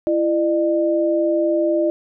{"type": "tone pair together", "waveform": "sine", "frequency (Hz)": [336, 604], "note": ["E4", "D5"], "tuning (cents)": [33, 48], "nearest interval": "minor seventh", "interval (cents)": 1015, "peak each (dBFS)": -18, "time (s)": [0.07, 1.9], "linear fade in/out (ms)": 0, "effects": []}